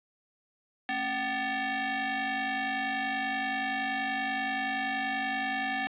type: ring-modulated tone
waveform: sawtooth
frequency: 493.9 Hz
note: B4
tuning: in tune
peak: -22 dBFS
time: 0.89-5.87 s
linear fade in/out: 0 ms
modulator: 1260 Hz
effects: resampled to 8000 Hz + 9-bit